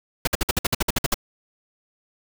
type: noise bursts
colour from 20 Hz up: pink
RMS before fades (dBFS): -20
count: 12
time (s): 0.25-1.143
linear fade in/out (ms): 5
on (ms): 24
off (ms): 55
effects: none